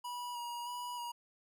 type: tone with vibrato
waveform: square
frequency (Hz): 965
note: B5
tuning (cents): -40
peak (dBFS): -40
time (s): 0.04-1.12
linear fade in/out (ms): 10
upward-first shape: square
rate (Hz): 1.6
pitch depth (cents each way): 18
effects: none